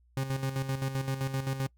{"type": "tone with tremolo", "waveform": "40% pulse", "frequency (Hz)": 134.1, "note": "C3", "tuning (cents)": 43, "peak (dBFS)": -27, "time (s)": [0.17, 1.67], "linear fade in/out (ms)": 2, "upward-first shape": "square", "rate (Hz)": 7.7, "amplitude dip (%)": 60, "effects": ["noise-tail reverb RT60 0.1 s tail -24 dB re dry", "added 60 Hz sine -61 dBFS peak until 1.77 s"]}